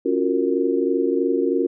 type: chord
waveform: sine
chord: Gb major seventh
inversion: second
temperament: just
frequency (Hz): 277.5 / 346.9 / 370 / 462.5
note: Db4 / F4 / Gb4 / Bb4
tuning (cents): +2 / -12 / 0 / -14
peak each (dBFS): -23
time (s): 0.05-1.67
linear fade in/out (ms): 10
effects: none